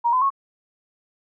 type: tone with pitch steps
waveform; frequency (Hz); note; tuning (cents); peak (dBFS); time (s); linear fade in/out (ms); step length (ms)
sine; 944 / 1017.6 / 1097; A#5 / C6 / C#6; +22 / -48 / -18; -16; 0.04-0.304; 20; 88
effects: none